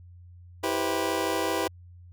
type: chord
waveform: 25% pulse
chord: C major seventh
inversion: first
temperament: just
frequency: 327 / 392.4 / 490.5 / 523.3 Hz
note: E4 / G4 / B4 / C5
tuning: -14 / +2 / -12 / 0 cents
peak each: -27 / -27 / -28 / -30 dBFS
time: 0.63-1.68 s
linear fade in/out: 10 ms
effects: added 88 Hz sine -46 dBFS peak until 2.12 s